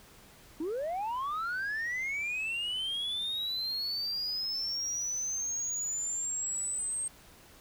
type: linear sweep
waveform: sine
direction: up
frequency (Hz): 293.7 to 8450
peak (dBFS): -29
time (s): 0.6-7.08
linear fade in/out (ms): 5
effects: tanh soft clip ceiling -30 dBFS + pink hiss -56 dBFS RMS until 7.6 s